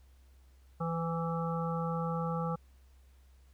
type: harmonic tone with a mistuned harmonic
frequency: 165.4 Hz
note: E3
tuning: 6 cents sharp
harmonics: 1 / 3 / 5 / 7 / 8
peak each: -33 / -38 / -40 / -41 / -42 dBFS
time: 0.8-2.56 s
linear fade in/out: 10 ms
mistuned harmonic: 3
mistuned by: +21 cents
effects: added 65 Hz sine -57 dBFS peak until 3.53 s + pink hiss -71 dBFS RMS until 3.53 s